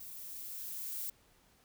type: noise with level ramp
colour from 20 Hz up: violet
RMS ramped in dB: -48 to -39 dBFS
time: 0-1.1 s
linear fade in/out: 5 ms
effects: pink hiss -67 dBFS RMS until 1.64 s